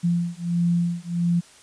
sine beating tone pair, 171.6 / 173.1 Hz, F3 / F3, -30 / -15 cents, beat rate 1.5 Hz, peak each -23 dBFS, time 0.03-1.41 s, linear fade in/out 20 ms, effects white hiss -50 dBFS RMS until 1.62 s + resampled to 22050 Hz

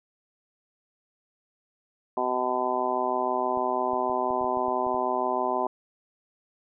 harmonic tone, 126.2 Hz, B2, 38 cents sharp, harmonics 2 / 3 / 4 / 5 / 6 / 7 / 8, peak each -36 / -31 / -39 / -30 / -31 / -31 / -30 dBFS, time 2.17-5.67 s, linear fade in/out 2 ms
clicks, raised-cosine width 3 ms, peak -33 dBFS, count 10, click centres 3.573 / 3.934 / 4.098 / 4.306 / 4.412 / 4.444 / 4.572 / 4.683 / 4.867 / 4.945 s
effects none

